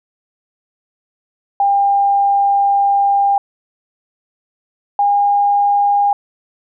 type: tone pair in turn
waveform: sine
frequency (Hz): 800 / 811.2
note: G5 / G#5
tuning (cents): +35 / -41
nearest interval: unison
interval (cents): 24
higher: second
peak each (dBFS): -10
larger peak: neither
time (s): 1.6-3.38 / 4.99-6.13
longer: first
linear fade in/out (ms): 2
effects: none